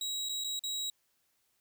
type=tone with dropouts; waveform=30% pulse; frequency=3849 Hz; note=B7; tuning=45 cents flat; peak=-31 dBFS; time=0.01-0.9 s; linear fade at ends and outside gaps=2 ms; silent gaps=0.288-0.293 / 0.439-0.444 / 0.593-0.637 s; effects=white hiss -75 dBFS RMS until 1.6 s